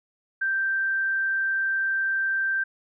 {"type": "tone", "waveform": "sine", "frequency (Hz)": 1568, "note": "G6", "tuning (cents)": 0, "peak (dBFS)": -22, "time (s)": [0.41, 2.64], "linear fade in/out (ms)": 10, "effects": []}